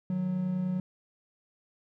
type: tone pair together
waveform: triangle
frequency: 154.19 / 184.2 Hz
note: D#3 / F#3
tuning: -15 / -7 cents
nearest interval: minor third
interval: 308 cents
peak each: -35 / -26 dBFS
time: 0.1-0.8 s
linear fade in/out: 2 ms
effects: none